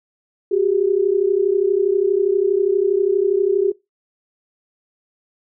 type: tone pair together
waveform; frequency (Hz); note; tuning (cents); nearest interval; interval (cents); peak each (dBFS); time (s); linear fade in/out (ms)
sine; 372.3 / 404.7; F#4 / G#4; +11 / -45; minor second; 144; -17; 0.51-3.72; 10
effects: noise-tail reverb RT60 0.2 s tail -23 dB re dry